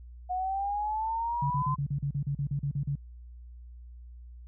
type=linear sweep; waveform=sine; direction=up; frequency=724 to 1035 Hz; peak=-28 dBFS; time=0.29-1.76 s; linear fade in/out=20 ms
type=tone bursts; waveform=sine; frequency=141.5 Hz; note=C#3; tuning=36 cents sharp; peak=-27 dBFS; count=13; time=1.42-2.955 s; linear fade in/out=5 ms; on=83 ms; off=38 ms
effects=added 60 Hz sine -44 dBFS peak until 4.47 s